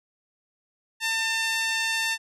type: tone with high-pass filter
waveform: sawtooth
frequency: 898 Hz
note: A5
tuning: 35 cents sharp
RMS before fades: -26 dBFS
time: 1-2.18 s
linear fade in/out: 50 ms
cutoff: 2000 Hz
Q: 1.3
effects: low-pass 10000 Hz 12 dB/octave

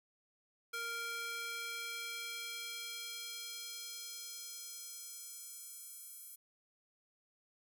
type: tone with high-pass filter sweep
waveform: square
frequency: 465 Hz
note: A#4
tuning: 4 cents flat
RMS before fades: -45 dBFS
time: 0.73-6.36 s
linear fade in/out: 10 ms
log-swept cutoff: 1300 to 11000 Hz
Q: 1.2
effects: none

